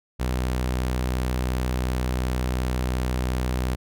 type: tone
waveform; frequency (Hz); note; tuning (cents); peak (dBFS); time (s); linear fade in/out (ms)
sawtooth; 62.8; B1; +30; -19; 0.19-3.76; 20
effects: none

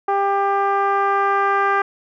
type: tone with low-pass filter sweep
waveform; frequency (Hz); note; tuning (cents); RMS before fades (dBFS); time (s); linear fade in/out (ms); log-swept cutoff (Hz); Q
10% pulse; 397.1; G4; +22; -18; 0.08-1.82; 5; 910 to 1400; 2
effects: none

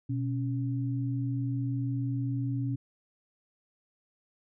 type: tone pair together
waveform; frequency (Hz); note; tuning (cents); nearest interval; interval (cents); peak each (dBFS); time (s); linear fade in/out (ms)
sine; 123.5 / 277.2; B2 / C#4; 0 / 0; octave + major second; 1400; -29 / -34; 0.09-2.76; 10
effects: none

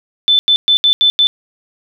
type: tone bursts at uneven times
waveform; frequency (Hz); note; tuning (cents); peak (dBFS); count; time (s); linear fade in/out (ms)
sine; 3520; A7; 0; -7; 6; 0.28-0.39 / 0.48-0.56 / 0.68-0.77 / 0.84-0.93 / 1.01-1.1 / 1.19-1.27; 0
effects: none

